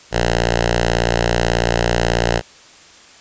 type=tone with notch filter; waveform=5% pulse; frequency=58.27 Hz; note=A#1; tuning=in tune; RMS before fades=-17 dBFS; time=0.11-2.42 s; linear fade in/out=50 ms; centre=260 Hz; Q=1.1; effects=white hiss -44 dBFS RMS until 3.2 s + resampled to 16000 Hz